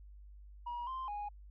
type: tone with pitch steps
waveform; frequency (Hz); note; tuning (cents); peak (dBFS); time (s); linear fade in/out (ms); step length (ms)
sine; 959 / 1045 / 826; A#5 / C6 / G#5; +49 / -2 / -10; -36; 0.66-1.29; 10; 210
effects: tanh soft clip ceiling -36 dBFS + added 50 Hz sine -51 dBFS peak until 1.5 s